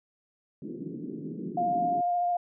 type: band-pass noise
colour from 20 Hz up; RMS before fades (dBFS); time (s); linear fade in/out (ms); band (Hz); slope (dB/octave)
white; -37; 0.62-2.01; 5; 150 to 370; 48
type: tone with vibrato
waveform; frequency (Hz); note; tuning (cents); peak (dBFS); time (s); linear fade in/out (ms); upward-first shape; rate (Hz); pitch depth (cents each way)
sine; 705; F5; +16; -24; 1.57-2.37; 5; sine; 14; 15
effects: none